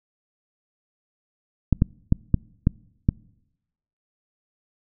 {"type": "clicks", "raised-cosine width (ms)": 5, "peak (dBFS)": -4, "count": 6, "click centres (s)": [1.727, 1.821, 2.124, 2.343, 2.671, 3.089], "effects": ["noise-tail reverb RT60 0.9 s tail -26 dB re dry"]}